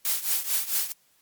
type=noise with tremolo; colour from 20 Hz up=blue; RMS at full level=-23 dBFS; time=0.05-0.92 s; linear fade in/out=0 ms; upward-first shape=triangle; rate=4.5 Hz; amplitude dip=85%; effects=white hiss -64 dBFS RMS until 1.21 s + MP3 96 kbps